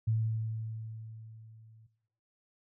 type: tone with level ramp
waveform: sine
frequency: 111 Hz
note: A2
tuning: 16 cents sharp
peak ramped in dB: -25 to -55 dBFS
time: 0.07-1.87 s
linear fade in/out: 10 ms
effects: noise-tail reverb RT60 1.0 s tail -18 dB re dry